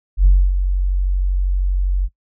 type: tone with ADSR envelope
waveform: sine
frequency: 46.33 Hz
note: F#1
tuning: 3 cents sharp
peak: -5 dBFS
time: 0.17-2.09 s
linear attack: 83 ms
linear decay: 270 ms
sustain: -9 dB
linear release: 47 ms
effects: noise-tail reverb RT60 0.1 s tail -22 dB re dry + tanh soft clip ceiling -3 dBFS